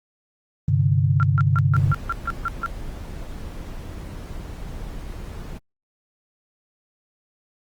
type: chord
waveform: sine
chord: G suspended fourth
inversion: none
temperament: just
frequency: 98 / 130.67 / 147 Hz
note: G2 / C3 / D3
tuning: 0 / -2 / +2 cents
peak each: -20 dBFS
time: 0.68-1.93 s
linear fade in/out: 5 ms
type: tone bursts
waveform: sine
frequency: 1372 Hz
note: F6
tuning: 31 cents flat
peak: -21 dBFS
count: 9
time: 1.2-2.661 s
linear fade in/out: 0 ms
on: 29 ms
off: 150 ms
type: noise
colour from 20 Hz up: brown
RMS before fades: -33 dBFS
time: 1.73-5.59 s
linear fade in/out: 20 ms
effects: Opus 24 kbps